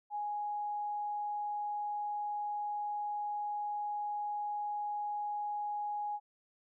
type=tone; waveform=sine; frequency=830.6 Hz; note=G#5; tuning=in tune; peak=-34 dBFS; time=0.1-6.2 s; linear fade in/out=50 ms; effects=none